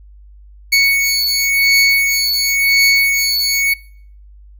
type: beating tone pair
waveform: 25% pulse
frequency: 2220 / 2220.94 Hz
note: C#7 / C#7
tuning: +2 / +3 cents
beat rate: 0.94 Hz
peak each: -11 dBFS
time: 0.72-3.74 s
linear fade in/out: 10 ms
effects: noise-tail reverb RT60 0.6 s tail -24 dB re dry + added 50 Hz sine -38 dBFS peak until 4.59 s